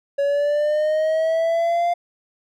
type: linear sweep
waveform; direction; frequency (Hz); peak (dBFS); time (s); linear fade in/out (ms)
triangle; up; 560 to 698.5; -15; 0.18-1.94; 10
effects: none